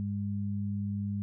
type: tone pair together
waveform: sine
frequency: 101 / 202 Hz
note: G#2 / G#3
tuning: -48 / -48 cents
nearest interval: octave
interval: 1200 cents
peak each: -33 / -33 dBFS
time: 0-1.22 s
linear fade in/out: 0 ms
effects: none